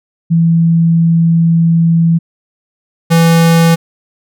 sine / square tone pair in turn, 166.2 / 166.2 Hz, E3 / E3, +15 / +15 cents, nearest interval unison, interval 0 cents, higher neither, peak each -6 dBFS, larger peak neither, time 0.3-2.19 / 3.1-3.76 s, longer first, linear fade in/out 20 ms, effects none

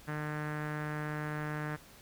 sawtooth tone with low-pass filter, 151.1 Hz, D3, 50 cents sharp, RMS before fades -37 dBFS, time 0.07-1.77 s, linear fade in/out 20 ms, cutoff 1700 Hz, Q 3.4, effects pink hiss -56 dBFS RMS until 2.01 s

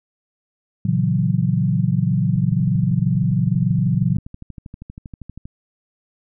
sine chord, F# dominant seventh, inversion first, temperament equal, 116.54 / 138.59 / 164.81 / 185 Hz, A#2 / C#3 / E3 / F#3, 0 / 0 / 0 / 0 cents, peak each -21 dBFS, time 0.85-4.17 s, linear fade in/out 5 ms
click train, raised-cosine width 5 ms, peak -22 dBFS, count 40, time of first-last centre 2.36-5.455 s, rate 12.6 Hz
effects none

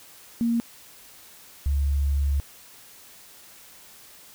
sine tone pair in turn, 233.1 / 70.37 Hz, A#3 / C#2, 0 / +27 cents, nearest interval octave + major sixth, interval 2073 cents, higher first, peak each -20 dBFS, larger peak neither, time 0.41-0.6 / 1.66-2.4 s, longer second, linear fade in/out 0 ms, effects white hiss -49 dBFS RMS until 4.34 s

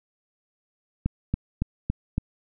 click train, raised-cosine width 5 ms, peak -11 dBFS, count 5, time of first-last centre 1.06-2.18 s, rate 3.57 Hz, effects none

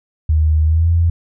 sine tone with pitch glide, 77.78 to 84.33 Hz, D#2 to E2, 0 to +40 cents, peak -10 dBFS, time 0.29-1.1 s, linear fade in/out 5 ms, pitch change +140 cents, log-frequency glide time 0.65-0.89 s, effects none

